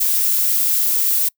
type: noise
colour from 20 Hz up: violet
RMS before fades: -17 dBFS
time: 0-1.29 s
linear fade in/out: 10 ms
effects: noise-tail reverb RT60 0.1 s tail -26 dB re dry